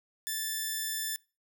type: tone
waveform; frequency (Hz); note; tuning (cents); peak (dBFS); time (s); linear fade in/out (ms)
5% pulse; 1760; A6; 0; -21; 0.27-1.16; 0
effects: noise-tail reverb RT60 0.3 s tail -24 dB re dry